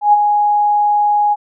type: tone with ADSR envelope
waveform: sine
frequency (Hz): 830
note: G#5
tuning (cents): -1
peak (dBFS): -4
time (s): 0.01-1.36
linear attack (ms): 120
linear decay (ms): 25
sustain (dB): -6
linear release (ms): 35
effects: none